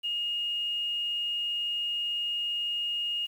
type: tone with quantisation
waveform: sine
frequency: 2853 Hz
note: F7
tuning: 36 cents sharp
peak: -28 dBFS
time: 0.03-3.27 s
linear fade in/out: 20 ms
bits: 9
effects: none